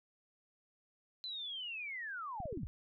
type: linear sweep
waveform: sine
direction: down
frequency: 4078 to 31.46 Hz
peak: -40 dBFS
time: 1.24-2.67 s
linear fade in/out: 0 ms
type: clicks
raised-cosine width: 5 ms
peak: -33 dBFS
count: 5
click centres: 2.403 / 2.456 / 2.527 / 2.574 / 2.633 s
effects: none